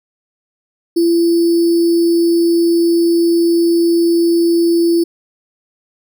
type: tone with sample-and-hold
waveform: sine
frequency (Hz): 338.5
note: E4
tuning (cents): +46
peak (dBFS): -9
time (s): 0.96-5.04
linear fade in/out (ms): 10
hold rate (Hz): 4900
effects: none